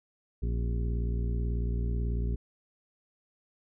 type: harmonic tone with a mistuned harmonic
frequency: 58.27 Hz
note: A#1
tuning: in tune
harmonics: 1 / 2 / 3 / 4 / 5 / 6 / 7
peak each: -28 / -35 / -40 / -43 / -48 / -48 / -45 dBFS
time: 0.42-2.36 s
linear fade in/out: 10 ms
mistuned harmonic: 5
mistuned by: -120 cents
effects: none